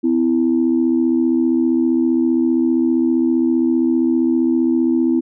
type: tone pair together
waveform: sine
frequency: 254.8 / 330 Hz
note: C4 / E4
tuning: -46 / +2 cents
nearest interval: major third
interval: 448 cents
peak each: -15 dBFS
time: 0.03-5.21 s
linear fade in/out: 20 ms
effects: tanh soft clip ceiling -6 dBFS